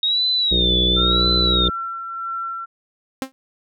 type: tone with vibrato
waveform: sine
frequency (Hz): 3729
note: A#7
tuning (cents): 0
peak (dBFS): -16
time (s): 0.03-1.68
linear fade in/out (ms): 2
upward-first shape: sine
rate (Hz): 0.96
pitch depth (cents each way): 130
type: harmonic tone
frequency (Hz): 61.2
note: B1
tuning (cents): -15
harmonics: 1 / 2 / 3 / 5 / 6 / 7 / 8 / 9 / 10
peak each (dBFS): -21 / -32 / -25 / -29 / -27 / -32 / -32 / -39 / -40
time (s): 0.51-1.7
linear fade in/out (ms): 5
type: tone with tremolo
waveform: sine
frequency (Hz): 1353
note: E6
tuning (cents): +45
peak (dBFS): -23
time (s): 0.96-2.66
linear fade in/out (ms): 20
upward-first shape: sine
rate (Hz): 1.6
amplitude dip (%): 40
type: tone with exponential decay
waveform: sawtooth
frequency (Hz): 264.7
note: C4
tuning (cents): +20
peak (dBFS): -15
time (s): 3.22-3.32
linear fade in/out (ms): 0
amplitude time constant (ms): 20
effects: none